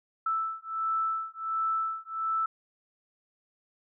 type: beating tone pair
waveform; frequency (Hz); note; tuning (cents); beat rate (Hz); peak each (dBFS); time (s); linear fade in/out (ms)
sine; 1318.5 / 1319.9; E6 / E6; 0 / +2; 1.4; -31; 0.26-2.46; 5
effects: none